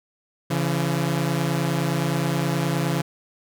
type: tone pair together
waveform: sawtooth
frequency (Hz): 139.6 / 169.16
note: C#3 / E3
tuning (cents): +13 / +45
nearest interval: minor third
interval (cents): 332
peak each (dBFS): -20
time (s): 0.5-3.02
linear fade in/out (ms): 10
effects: none